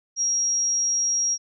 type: tone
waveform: sine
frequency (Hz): 5640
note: F8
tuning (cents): +16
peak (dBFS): -20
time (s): 0.16-1.38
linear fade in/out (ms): 50
effects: none